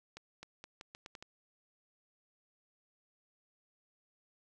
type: accelerating click train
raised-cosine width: 0.2 ms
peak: -30 dBFS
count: 8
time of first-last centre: 0.17-1.225 s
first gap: 260 ms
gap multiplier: 0.81
effects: none